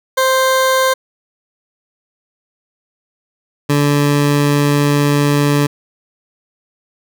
20% pulse tone pair in turn, 523.3 / 144.66 Hz, C5 / D3, 0 / -26 cents, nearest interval octave + minor seventh, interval 2226 cents, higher first, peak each -6 dBFS, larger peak neither, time 0.17-0.94 / 3.69-5.67 s, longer second, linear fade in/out 10 ms, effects none

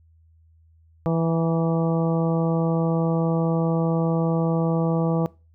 harmonic tone with a mistuned harmonic, 164.81 Hz, E3, in tune, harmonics 1 / 2 / 3 / 4 / 5 / 6 / 7, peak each -21 / -28 / -26 / -30 / -34 / -38 / -36 dBFS, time 1.06-5.26 s, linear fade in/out 0 ms, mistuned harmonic 6, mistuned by -46 cents, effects noise-tail reverb RT60 0.3 s tail -22 dB re dry + added 81 Hz sine -53 dBFS peak until 5.54 s

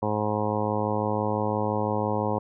harmonic tone, 105.9 Hz, G#2, 34 cents sharp, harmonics 1 / 2 / 3 / 4 / 5 / 6 / 7 / 8 / 9 / 10, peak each -31 / -31 / -34 / -32 / -30 / -39 / -34 / -34 / -32 / -38 dBFS, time 0.02-2.39 s, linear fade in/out 10 ms, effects none

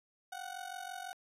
30% pulse ring-modulated tone, 741 Hz, F#5, 2 cents sharp, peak -36 dBFS, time 0.32-1.13 s, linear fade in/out 0 ms, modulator 23 Hz, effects resampled to 32000 Hz

